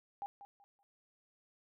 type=tone with echo; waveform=sine; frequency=805 Hz; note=G5; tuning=46 cents sharp; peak=-38 dBFS; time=0.22-0.26 s; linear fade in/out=0 ms; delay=190 ms; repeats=3; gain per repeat=-12 dB; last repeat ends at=0.83 s; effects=none